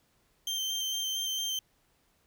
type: tone with vibrato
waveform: 30% pulse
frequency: 3136 Hz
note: G7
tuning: in tune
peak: -28 dBFS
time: 0.47-1.59 s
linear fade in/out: 2 ms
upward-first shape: square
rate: 4.4 Hz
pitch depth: 13 cents each way
effects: pink hiss -70 dBFS RMS until 2.26 s